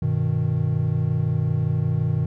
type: chord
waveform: triangle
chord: G augmented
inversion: none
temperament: equal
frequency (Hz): 98 / 123.47 / 155.56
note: G2 / B2 / D#3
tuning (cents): 0 / 0 / 0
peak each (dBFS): -24 / -21 / -21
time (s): 0.02-2.26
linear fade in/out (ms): 5
effects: none